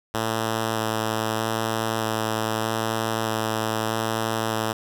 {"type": "tone with vibrato", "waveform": "5% pulse", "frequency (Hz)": 111.1, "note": "A2", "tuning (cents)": 17, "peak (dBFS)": -12, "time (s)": [0.14, 4.73], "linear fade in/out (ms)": 5, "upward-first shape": "square", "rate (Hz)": 0.8, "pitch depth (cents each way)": 10, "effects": []}